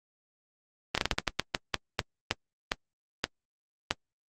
slowing click train, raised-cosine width 0.2 ms, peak -7 dBFS, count 15, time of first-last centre 0.95-3.91 s, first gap 27 ms, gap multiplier 1.28, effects Opus 24 kbps

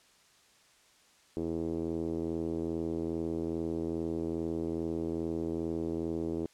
5% pulse tone with low-pass filter, 82.41 Hz, E2, in tune, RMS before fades -34 dBFS, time 1.37-6.46 s, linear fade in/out 0 ms, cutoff 360 Hz, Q 3, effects white hiss -63 dBFS RMS until 6.53 s + low-pass 8000 Hz 12 dB/octave

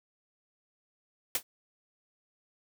white noise with exponential decay, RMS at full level -24 dBFS, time 1.35-1.43 s, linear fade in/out 2 ms, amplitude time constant 17 ms, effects none

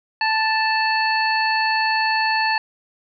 harmonic tone, 880 Hz, A5, in tune, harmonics 1 / 2 / 3 / 5, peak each -20 / -22 / -25 / -26 dBFS, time 0.21-2.58 s, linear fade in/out 2 ms, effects none

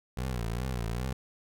20% pulse tone with vibrato, 60.3 Hz, B1, 41 cents flat, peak -26 dBFS, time 0.17-1.13 s, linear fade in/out 5 ms, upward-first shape triangle, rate 2.5 Hz, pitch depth 170 cents each way, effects none

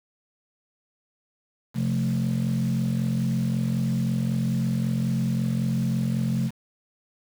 sine chord, F major, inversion second, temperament equal, 130.81 / 174.61 / 220 Hz, C3 / F3 / A3, 0 / 0 / 0 cents, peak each -24 / -26 / -25 dBFS, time 1.74-6.51 s, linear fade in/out 50 ms, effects tanh soft clip ceiling -17 dBFS + 7-bit

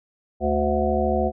harmonic tone, 73.42 Hz, D2, in tune, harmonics 1 / 3 / 5 / 7 / 9 / 10, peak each -26 / -26 / -26 / -26 / -26 / -26 dBFS, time 0.4-1.32 s, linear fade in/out 50 ms, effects none

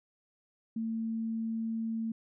sine tone, 225.1 Hz, A3, 40 cents sharp, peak -31 dBFS, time 0.76-2.12 s, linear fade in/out 5 ms, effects none

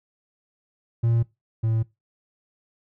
triangle tone pair in turn, 116.1 / 112.53 Hz, A#2 / A2, -7 / +39 cents, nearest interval minor second, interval 54 cents, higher first, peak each -16 / -18 dBFS, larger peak first, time 1.03-1.23 / 1.63-1.83 s, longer neither, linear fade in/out 10 ms, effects noise-tail reverb RT60 0.2 s tail -20 dB re dry

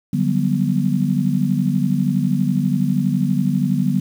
sine chord, G major seventh, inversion second, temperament just, 147 / 183.75 / 196 / 245 Hz, D3 / F#3 / G3 / B3, +2 / -12 / 0 / -14 cents, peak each -21 dBFS, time 0.13-4 s, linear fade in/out 5 ms, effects 7-bit

